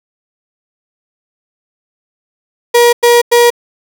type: tone bursts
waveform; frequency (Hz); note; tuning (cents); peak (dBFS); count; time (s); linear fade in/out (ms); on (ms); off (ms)
35% pulse; 477; A#4; +40; -3; 3; 2.74-3.504; 10; 190; 97
effects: none